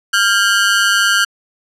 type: ring-modulated tone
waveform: sawtooth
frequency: 1498 Hz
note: F#6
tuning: 21 cents sharp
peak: -4 dBFS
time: 0.13-1.25 s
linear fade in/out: 10 ms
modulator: 102 Hz
effects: low-pass 10000 Hz 12 dB/octave